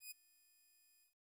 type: tone with ADSR envelope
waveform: 5% pulse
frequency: 2489 Hz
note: D#7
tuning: in tune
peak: -37 dBFS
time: 0-1.15 s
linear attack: 110 ms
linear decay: 16 ms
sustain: -24 dB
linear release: 120 ms
effects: 13-bit